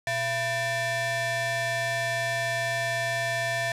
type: ring-modulated tone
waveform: 35% pulse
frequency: 554.4 Hz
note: C#5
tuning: in tune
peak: -21 dBFS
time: 0.07-3.72 s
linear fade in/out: 2 ms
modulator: 1230 Hz
effects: low-pass 11000 Hz 12 dB/octave